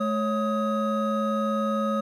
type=tone cluster; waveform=triangle; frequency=215 / 552 / 1258 Hz; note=A3 / C#5 / D#6; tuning=-40 / -7 / +19 cents; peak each=-24 / -26 / -27 dBFS; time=0-2.01 s; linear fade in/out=10 ms; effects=none